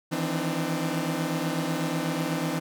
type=tone cluster; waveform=sawtooth; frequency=158.8 / 166.9 / 259.7 / 299.7 Hz; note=D#3 / E3 / C4 / D4; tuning=+36 / +22 / -13 / +35 cents; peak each=-29 / -27 / -28 / -28 dBFS; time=0.11-2.6 s; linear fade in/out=20 ms; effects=none